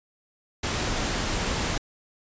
pink noise, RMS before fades -27 dBFS, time 0.63-1.78 s, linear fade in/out 5 ms, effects resampled to 16000 Hz

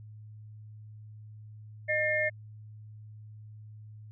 sine tone cluster, 614 / 1795 / 2133 Hz, D#5 / A6 / C7, -23 / +34 / +33 cents, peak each -30 dBFS, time 1.88-2.3 s, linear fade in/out 20 ms, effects added 107 Hz sine -45 dBFS peak until 4.11 s

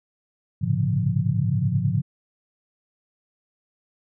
sine tone cluster, 103.2 / 113.6 / 135.3 / 144 / 174.7 Hz, G#2 / A#2 / C#3 / D3 / F3, -10 / -44 / -42 / -34 / +1 cents, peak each -26 dBFS, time 0.61-2.02 s, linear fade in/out 20 ms, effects none

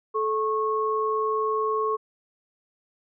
sine tone pair together, 434.7 / 1095.4 Hz, A4 / C#6, -21 / -21 cents, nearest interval octave + major third, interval 1600 cents, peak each -25 dBFS, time 0.14-1.97 s, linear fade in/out 20 ms, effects none

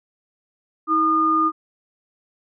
sine tone pair together, 319.4 / 1218 Hz, D#4 / D#6, +45 / -37 cents, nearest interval octave + major seventh, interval 2318 cents, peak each -22 / -16 dBFS, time 0.87-1.52 s, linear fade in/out 50 ms, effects none

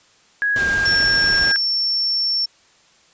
sine tone with pitch glide, 1661.2 to 1613 Hz, G#6 to G6, 0 to +49 cents, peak -16 dBFS, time 0.42-1.56 s, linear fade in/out 0 ms, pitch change -51 cents, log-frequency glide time 0.56-0.61 s
pink noise, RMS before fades -28 dBFS, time 0.56-1.52 s, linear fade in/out 2 ms
sine tone, 5430 Hz, F8, 50 cents flat, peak -17 dBFS, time 0.85-2.46 s, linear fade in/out 10 ms
effects white hiss -54 dBFS RMS until 3.13 s + resampled to 16000 Hz

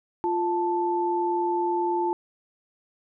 sine tone pair together, 349.2 / 879.1 Hz, F4 / A5, 0 / -2 cents, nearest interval octave + major third, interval 1598 cents, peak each -25 / -25 dBFS, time 0.24-2.13 s, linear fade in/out 0 ms, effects none

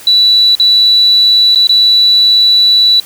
sine tone with dropouts, 3951 Hz, B7, in tune, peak -4 dBFS, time 0.07-3 s, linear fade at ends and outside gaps 2 ms, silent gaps 0.552-0.598 / 1.549-1.557 / 1.671-1.693 s, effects white hiss -33 dBFS RMS until 3.05 s

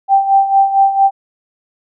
sine tone with tremolo, 784 Hz, G5, in tune, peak -5 dBFS, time 0.08-1.11 s, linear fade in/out 50 ms, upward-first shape sine, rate 4.4 Hz, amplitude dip 70%, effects none

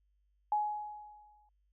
sine tone with exponential decay, 840 Hz, G#5, 19 cents sharp, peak -26 dBFS, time 0.52-1.49 s, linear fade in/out 2 ms, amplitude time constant 210 ms, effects added 50 Hz sine -70 dBFS peak until 1.72 s

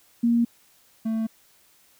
sine / triangle tone pair in turn, 235 / 222.8 Hz, A#3 / A3, +14 / +22 cents, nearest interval minor second, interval 92 cents, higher first, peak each -17 / -21 dBFS, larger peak first, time 0.23-0.45 / 1.05-1.27 s, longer neither, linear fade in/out 10 ms, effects white hiss -59 dBFS RMS until 1.99 s

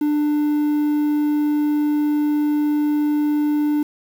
triangle tone with quantisation, 297.2 Hz, D4, 21 cents sharp, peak -14 dBFS, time 0.01-3.83 s, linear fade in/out 5 ms, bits 7, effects none

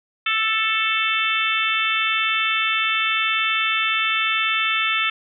harmonic tone, 440.9 Hz, A4, 4 cents sharp, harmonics 3 / 4 / 5 / 6 / 7 / 8, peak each -24 / -28 / -25 / -23 / -28 / -27 dBFS, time 0.26-5.1 s, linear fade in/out 5 ms, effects none

